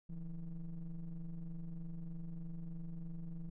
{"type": "ring-modulated tone", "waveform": "triangle", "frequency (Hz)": 78, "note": "D#2", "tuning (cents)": 5, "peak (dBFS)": -36, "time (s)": [0.09, 3.5], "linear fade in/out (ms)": 10, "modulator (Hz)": 89.6, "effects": []}